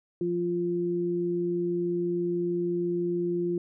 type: tone pair together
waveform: sine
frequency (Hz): 174.72 / 348.5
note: F3 / F4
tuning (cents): +1 / -4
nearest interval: octave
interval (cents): 1195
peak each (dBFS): -32 / -26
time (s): 0.21-3.58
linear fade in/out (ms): 2
effects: none